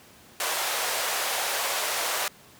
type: band-pass noise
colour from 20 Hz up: pink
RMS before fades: -28 dBFS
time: 0.4-2.28 s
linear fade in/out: 2 ms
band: 540 to 16000 Hz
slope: 24 dB/octave
effects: pink hiss -52 dBFS RMS until 2.59 s + high-pass 100 Hz 12 dB/octave